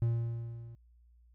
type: tone with level ramp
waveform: triangle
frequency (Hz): 116.5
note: A#2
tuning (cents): -1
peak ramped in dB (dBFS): -23 to -44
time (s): 0.02-0.75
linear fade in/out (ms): 0
effects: added 59 Hz sine -59 dBFS peak until 1.34 s